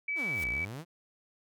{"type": "tone", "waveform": "sine", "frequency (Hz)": 2293, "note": "D7", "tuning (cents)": -42, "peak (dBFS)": -30, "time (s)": [0.08, 0.65], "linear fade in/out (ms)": 5}
{"type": "exponential two-way sweep", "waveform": "sawtooth", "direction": "down then up", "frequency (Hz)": [388.9, 54.3, 180.9], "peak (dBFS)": -35, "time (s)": [0.15, 0.85], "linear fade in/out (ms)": 50, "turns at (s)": 0.48}
{"type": "noise with exponential growth", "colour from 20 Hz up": "white", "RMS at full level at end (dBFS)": -42, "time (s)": [0.22, 0.44], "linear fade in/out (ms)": 5, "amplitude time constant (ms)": 47}
{"effects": []}